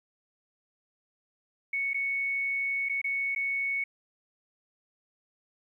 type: tone with dropouts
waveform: sine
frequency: 2217 Hz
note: C#7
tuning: in tune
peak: -27 dBFS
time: 1.73-3.84 s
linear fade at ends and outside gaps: 5 ms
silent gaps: 1.934-1.943 / 2.888-2.895 / 3.016-3.042 / 3.35-3.36 s
effects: 11-bit